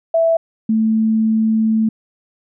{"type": "tone pair in turn", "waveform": "sine", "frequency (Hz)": [659.3, 220.6], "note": ["E5", "A3"], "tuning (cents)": [0, 5], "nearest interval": "octave + perfect fifth", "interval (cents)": 1895, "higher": "first", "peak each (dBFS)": [-11, -12], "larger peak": "first", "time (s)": [[0.14, 0.37], [0.69, 1.89]], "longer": "second", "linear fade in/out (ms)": 5, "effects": []}